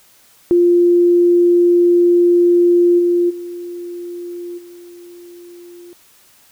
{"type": "tone with level steps", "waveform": "sine", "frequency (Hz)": 349.2, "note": "F4", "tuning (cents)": 0, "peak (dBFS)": [-8, -11, -25, -35], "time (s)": [0.51, 5.93], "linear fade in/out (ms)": 0, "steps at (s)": [2.98, 3.29, 4.57], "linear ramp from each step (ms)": 20, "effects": ["white hiss -50 dBFS RMS until 6.51 s"]}